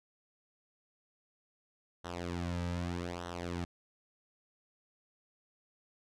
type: tone with flanger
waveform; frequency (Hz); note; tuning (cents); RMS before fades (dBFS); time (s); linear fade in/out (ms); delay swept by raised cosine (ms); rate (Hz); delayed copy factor
sawtooth; 87.31; F2; 0; -38; 2.04-3.65; 10; 0.42 to 2.82; 0.82; -0.8
effects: low-pass 7000 Hz 12 dB/octave